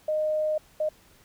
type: tone bursts at uneven times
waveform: sine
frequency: 616 Hz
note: D#5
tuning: 17 cents flat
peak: -23 dBFS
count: 2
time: 0.08-0.58 / 0.8-0.89 s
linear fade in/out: 5 ms
effects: pink hiss -58 dBFS RMS until 1.24 s